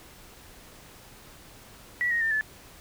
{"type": "tone with pitch steps", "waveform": "sine", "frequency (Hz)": [1944, 1871.3, 1801.3, 1733.9], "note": ["B6", "A#6", "A6", "A6"], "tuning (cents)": [-28, 6, 40, -26], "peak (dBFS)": -23, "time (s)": [2.01, 2.41], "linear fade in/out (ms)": 0, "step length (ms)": 100, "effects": ["pink hiss -50 dBFS RMS until 2.8 s"]}